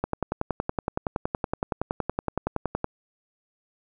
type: click train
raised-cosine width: 1 ms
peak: -11 dBFS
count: 31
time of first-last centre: 0.04-2.844 s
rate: 10.7 Hz
effects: none